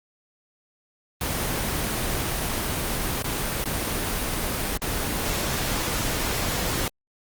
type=noise with dropouts; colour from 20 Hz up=pink; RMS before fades=-26 dBFS; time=1.21-6.88 s; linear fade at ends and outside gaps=2 ms; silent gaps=3.224-3.242 / 3.641-3.656 / 4.774-4.818 s; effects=Opus 24 kbps